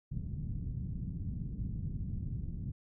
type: low-pass noise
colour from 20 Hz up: white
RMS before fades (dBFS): -38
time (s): 0.11-2.72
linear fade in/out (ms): 10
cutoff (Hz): 170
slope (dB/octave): 24
effects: none